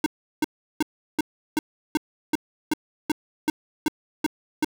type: tone bursts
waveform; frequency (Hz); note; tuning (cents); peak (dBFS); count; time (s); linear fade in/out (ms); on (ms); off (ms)
square; 306.4; D#4; -27; -19; 13; 0.04-4.646; 2; 22; 360
effects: none